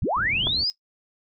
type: linear sweep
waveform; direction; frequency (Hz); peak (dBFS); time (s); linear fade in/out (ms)
sine; up; 34.65 to 5130; -21; 0.02-0.7; 0
type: low-pass noise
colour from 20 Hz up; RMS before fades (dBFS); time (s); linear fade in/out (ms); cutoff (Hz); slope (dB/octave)
white; -36; 0.16-0.64; 5; 170; 12
type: clicks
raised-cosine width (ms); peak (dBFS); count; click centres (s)
1; -17; 2; 0.469 / 0.472
effects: noise-tail reverb RT60 0.1 s tail -17 dB re dry